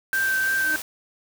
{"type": "noise", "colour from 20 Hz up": "white", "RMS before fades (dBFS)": -33, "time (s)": [0.13, 0.82], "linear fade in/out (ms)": 2}
{"type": "tone with vibrato", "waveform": "sine", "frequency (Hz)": 1562, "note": "G6", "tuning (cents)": -7, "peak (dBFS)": -20, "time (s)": [0.13, 0.76], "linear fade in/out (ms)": 0, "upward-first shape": "sine", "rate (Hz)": 3.1, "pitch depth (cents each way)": 12}
{"type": "tone with exponential growth", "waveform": "sawtooth", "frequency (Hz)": 308.5, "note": "D#4", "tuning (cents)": -15, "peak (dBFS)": -26, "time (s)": [0.47, 0.76], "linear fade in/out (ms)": 5, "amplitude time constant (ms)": 61}
{"effects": []}